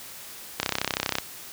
click train, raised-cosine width 0.2 ms, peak -6 dBFS, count 20, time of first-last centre 0.6-1.185 s, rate 32.5 Hz, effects white hiss -42 dBFS RMS until 1.52 s + high-pass 60 Hz 12 dB/octave

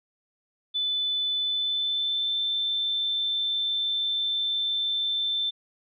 sine tone with pitch glide, 3500 to 3547 Hz, A7 to A7, -10 to +13 cents, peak -24 dBFS, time 0.74-5.51 s, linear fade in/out 20 ms, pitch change +23 cents, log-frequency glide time 1.38-2.39 s, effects none

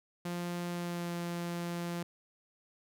sawtooth tone with pitch glide, 174.61 to 172.5 Hz, F3 to F3, 0 to -21 cents, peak -31 dBFS, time 0.25-2.03 s, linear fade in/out 5 ms, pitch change -21 cents, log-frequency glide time 0.7-1.13 s, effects none

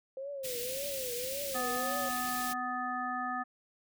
sine tone with vibrato, 523.3 Hz, C5, in tune, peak -37 dBFS, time 0.17-2.09 s, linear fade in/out 2 ms, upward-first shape triangle, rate 1.8 Hz, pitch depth 170 cents each way
white band-stop noise, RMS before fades -39 dBFS, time 0.43-2.54 s, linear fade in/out 20 ms, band 460 to 2100 Hz, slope 24 dB/octave
harmonic tone, 249.7 Hz, B3, 19 cents sharp, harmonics 1 / 3 / 5 / 7, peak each -41 / -37 / -36 / -40 dBFS, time 1.54-3.44 s, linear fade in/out 20 ms
effects none

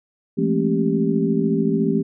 sine tone cluster, 168.4 / 211.3 / 225.1 / 271.9 / 392.8 Hz, E3 / G#3 / A3 / C#4 / G4, +37 / +30 / +40 / -33 / +4 cents, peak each -23 dBFS, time 0.37-2.03 s, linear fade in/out 20 ms, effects none

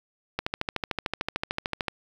click train, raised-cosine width 0.3 ms, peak -11 dBFS, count 21, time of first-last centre 0.39-1.883 s, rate 13.4 Hz, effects 7-bit

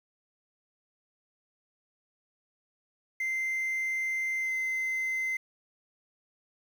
triangle tone with pitch glide, 2081 to 2065 Hz, C7 to C7, -10 to -23 cents, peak -26 dBFS, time 3.2-5.37 s, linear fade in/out 5 ms, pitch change -13 cents, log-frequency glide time 4.39-4.52 s, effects tanh soft clip ceiling -22 dBFS + 9-bit

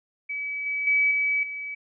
sine tone with level steps, 2286 Hz, D7, 47 cents flat, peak -28 / -25 / -18 / -21 / -31 dBFS, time 0.29-1.75 s, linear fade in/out 10 ms, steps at 0.66 / 0.87 / 1.11 / 1.43 s, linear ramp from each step 2 ms, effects none

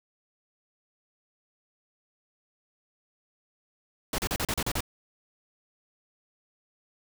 pink noise bursts, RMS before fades -29 dBFS, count 8, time 4.13-4.806 s, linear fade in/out 2 ms, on 53 ms, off 36 ms, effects none

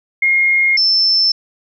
sine tone pair in turn, 2140 / 5307 Hz, C7 / E8, +38 / +11 cents, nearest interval octave + major third, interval 1573 cents, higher second, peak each -10 dBFS, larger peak neither, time 0.22-0.77 / 0.77-1.32 s, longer neither, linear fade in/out 5 ms, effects none

